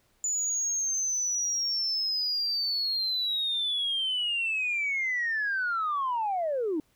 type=linear sweep; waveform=sine; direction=down; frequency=7000 to 290 Hz; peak=-25 dBFS; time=0.24-6.8 s; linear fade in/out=2 ms; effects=tanh soft clip ceiling -22 dBFS + pink hiss -68 dBFS RMS until 6.95 s